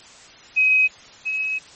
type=tone pair in turn; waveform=sine; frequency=2531 / 2559 Hz; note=D#7 / D#7; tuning=+29 / +48 cents; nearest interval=unison; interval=19 cents; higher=second; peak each=-13 / -21 dBFS; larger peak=first; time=0.56-0.88 / 1.25-1.59 s; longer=second; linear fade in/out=20 ms; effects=white hiss -45 dBFS RMS until 1.75 s + MP3 32 kbps